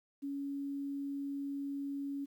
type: tone with quantisation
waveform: sine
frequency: 280 Hz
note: C#4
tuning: 18 cents sharp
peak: -36 dBFS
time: 0.22-2.26 s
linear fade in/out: 20 ms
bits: 11
effects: none